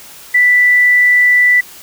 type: tone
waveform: sine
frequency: 1975.5 Hz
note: B6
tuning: in tune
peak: -6 dBFS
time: 0.34-1.61 s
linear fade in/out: 10 ms
effects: white hiss -36 dBFS RMS until 1.82 s